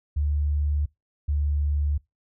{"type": "tone pair in turn", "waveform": "sine", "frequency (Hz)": [73.42, 73], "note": ["D2", "D2"], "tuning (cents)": [0, -10], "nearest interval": "unison", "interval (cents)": 10, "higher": "first", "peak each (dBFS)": -21, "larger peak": "neither", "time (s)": [[0.16, 0.86], [1.28, 1.98]], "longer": "neither", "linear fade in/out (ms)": 10, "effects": ["noise-tail reverb RT60 0.2 s tail -24 dB re dry"]}